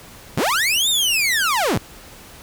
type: linear two-way sweep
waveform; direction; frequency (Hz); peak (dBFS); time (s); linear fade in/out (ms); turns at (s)
sawtooth; up then down; 61.74 to 3734 to 61.74; -13; 0.37-1.78; 5; 0.89
effects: pink hiss -42 dBFS RMS until 2.42 s